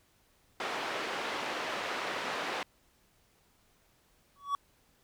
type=band-pass noise; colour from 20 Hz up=pink; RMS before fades=-36 dBFS; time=0.6-2.63 s; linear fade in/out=2 ms; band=470 to 3100 Hz; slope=12 dB/octave
type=tone with exponential growth; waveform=triangle; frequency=1130 Hz; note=C#6; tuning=33 cents sharp; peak=-23 dBFS; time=4.36-4.55 s; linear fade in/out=1 ms; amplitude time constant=40 ms
effects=pink hiss -68 dBFS RMS until 5.03 s